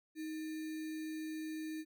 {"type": "tone with sample-and-hold", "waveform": "sine", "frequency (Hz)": 313.9, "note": "D#4", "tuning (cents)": 15, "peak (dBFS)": -39, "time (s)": [0.15, 1.85], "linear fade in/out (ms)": 50, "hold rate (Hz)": 2100, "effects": []}